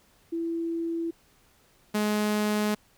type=tone pair in turn; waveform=sine / sawtooth; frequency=333.1 / 210.6 Hz; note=E4 / G#3; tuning=+18 / +24 cents; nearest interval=minor sixth; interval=794 cents; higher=first; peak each=-27 / -20 dBFS; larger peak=second; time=0.32-1.11 / 1.94-2.75 s; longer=second; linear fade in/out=10 ms; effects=pink hiss -62 dBFS RMS until 2.97 s